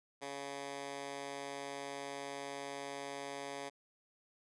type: tone with high-pass filter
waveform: 10% pulse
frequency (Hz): 140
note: C#3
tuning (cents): +18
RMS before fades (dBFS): -44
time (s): 0.21-3.7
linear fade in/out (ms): 20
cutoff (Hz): 380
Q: 0.62
effects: resampled to 24000 Hz